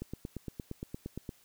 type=click train; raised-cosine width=3 ms; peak=-25 dBFS; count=12; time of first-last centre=0.02-1.292 s; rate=8.65 Hz; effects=white hiss -64 dBFS RMS until 1.44 s